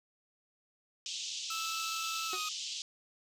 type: band-pass noise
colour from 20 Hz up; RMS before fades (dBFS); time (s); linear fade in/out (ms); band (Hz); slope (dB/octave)
pink; -40; 1.06-2.82; 0; 2900 to 7100; 48
type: tone with pitch glide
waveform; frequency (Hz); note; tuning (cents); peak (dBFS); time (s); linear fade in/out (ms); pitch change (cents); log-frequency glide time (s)
25% pulse; 1318.5 to 1249.5; E6 to D#6; 0 to +7; -33; 1.5-2.49; 5; -93; 2.28-2.37
type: tone with exponential decay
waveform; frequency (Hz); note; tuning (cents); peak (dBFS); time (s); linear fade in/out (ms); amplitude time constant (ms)
sawtooth; 370; F#4; 0; -33; 2.33-2.44; 2; 23
effects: none